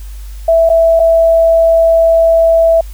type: tone with dropouts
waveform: sine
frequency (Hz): 659.3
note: E5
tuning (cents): 0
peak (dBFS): -5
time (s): 0.48-2.81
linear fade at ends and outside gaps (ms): 5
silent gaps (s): 0.692-0.699 / 0.995-0.999
effects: added 50 Hz sine -24 dBFS peak until 2.93 s + white hiss -42 dBFS RMS until 2.93 s